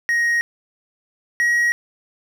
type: tone pair in turn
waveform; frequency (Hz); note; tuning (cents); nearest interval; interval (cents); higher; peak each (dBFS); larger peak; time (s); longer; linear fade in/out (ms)
triangle; 1878 / 1899.8; A#6 / A#6; +12 / +32; unison; 20; second; -14 / -13; second; 0.09-0.41 / 1.4-1.72; neither; 0
effects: none